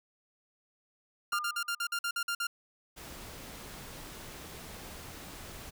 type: tone bursts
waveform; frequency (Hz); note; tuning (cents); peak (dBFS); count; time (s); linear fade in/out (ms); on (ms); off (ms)
sawtooth; 1396.9; F6; 0; -27; 10; 1.32-2.47; 5; 70; 50
type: tone with exponential decay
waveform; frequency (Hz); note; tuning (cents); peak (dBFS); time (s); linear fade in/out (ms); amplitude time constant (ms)
sine; 1207; D6; +47; -29; 1.33-1.93; 0; 130
type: noise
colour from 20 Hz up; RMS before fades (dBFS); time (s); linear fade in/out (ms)
pink; -46; 2.96-5.71; 20
effects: none